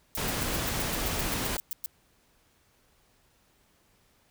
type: noise bursts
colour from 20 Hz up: violet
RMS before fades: -33 dBFS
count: 14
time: 0.15-1.86 s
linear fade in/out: 0 ms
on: 20 ms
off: 110 ms
type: noise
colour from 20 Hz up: pink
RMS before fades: -31 dBFS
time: 0.17-1.57 s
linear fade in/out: 5 ms
effects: pink hiss -66 dBFS RMS until 4.3 s